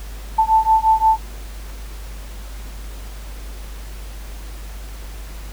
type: beating tone pair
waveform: sine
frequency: 880 / 885.7 Hz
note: A5 / A5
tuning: 0 / +11 cents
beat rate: 5.7 Hz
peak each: -15 dBFS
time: 0.38-1.18 s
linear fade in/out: 10 ms
effects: added 50 Hz sine -30 dBFS peak until 5.52 s + pink hiss -41 dBFS RMS until 5.52 s